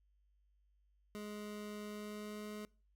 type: tone with pitch glide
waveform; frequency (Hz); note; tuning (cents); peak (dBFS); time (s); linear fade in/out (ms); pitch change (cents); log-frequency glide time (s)
25% pulse; 209.1 to 210.8; G#3 to G#3; +12 to +26; -40; 1.15-2.65; 0; +14; 1.85-2.5
effects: noise-tail reverb RT60 0.4 s tail -24 dB re dry + added 50 Hz sine -70 dBFS peak until 2.95 s